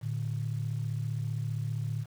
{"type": "tone pair together", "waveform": "sine", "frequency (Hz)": [112.9, 148.12], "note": ["A2", "D3"], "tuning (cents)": [45, 15], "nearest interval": "perfect fourth", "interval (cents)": 470, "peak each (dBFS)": [-31, -34], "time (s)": [0.01, 2.06], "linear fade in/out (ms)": 50, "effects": ["tanh soft clip ceiling -22 dBFS", "9-bit"]}